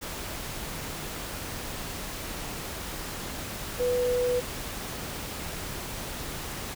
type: tone in noise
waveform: sine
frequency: 493.9 Hz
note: B4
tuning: in tune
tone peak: -23 dBFS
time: 3.79-4.41 s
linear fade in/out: 20 ms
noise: pink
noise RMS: -36 dBFS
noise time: 0.01-6.75 s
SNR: +10 dB
effects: none